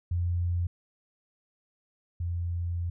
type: tone pair in turn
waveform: sine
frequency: 87.31 / 86.36 Hz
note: F2 / F2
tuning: 0 / -19 cents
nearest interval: unison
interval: 19 cents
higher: first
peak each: -25 / -28 dBFS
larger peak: first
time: 0.11-0.67 / 2.2-2.9 s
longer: second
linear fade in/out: 5 ms
effects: none